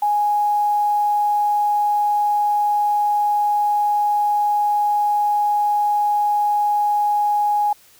sine tone with quantisation, 830 Hz, G#5, 1 cent flat, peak -15 dBFS, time 0.02-7.73 s, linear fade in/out 5 ms, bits 7, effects white hiss -51 dBFS RMS until 7.99 s

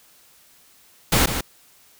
pink noise with echo, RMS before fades -17 dBFS, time 1.12-1.26 s, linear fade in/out 5 ms, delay 150 ms, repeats 1, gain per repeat -8 dB, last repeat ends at 1.41 s, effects white hiss -54 dBFS RMS until 1.99 s

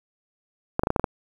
clicks, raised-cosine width 1 ms, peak -7 dBFS, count 7, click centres 0.794 / 0.835 / 0.871 / 0.904 / 0.962 / 0.996 / 1.042 s, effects 7-bit

